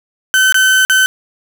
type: tone with dropouts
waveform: 35% pulse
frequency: 1528 Hz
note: G6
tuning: 45 cents flat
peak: -6 dBFS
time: 0.34-1.06 s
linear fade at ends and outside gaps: 0 ms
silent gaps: 0.524-0.544 / 0.85-0.898 s
effects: none